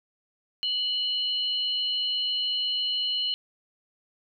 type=tone pair together; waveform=sine; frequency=2960 / 4186 Hz; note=F#7 / C8; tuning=0 / 0 cents; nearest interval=tritone; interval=600 cents; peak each=-26 / -30 dBFS; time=0.63-3.34 s; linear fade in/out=0 ms; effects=none